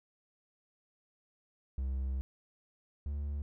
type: tone pair in turn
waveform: triangle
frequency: 66 / 72.22 Hz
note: C2 / D2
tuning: +16 / -28 cents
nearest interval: major second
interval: 156 cents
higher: second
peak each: -30 / -32 dBFS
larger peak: first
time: 1.78-2.21 / 3.06-3.42 s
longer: first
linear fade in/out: 0 ms
effects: none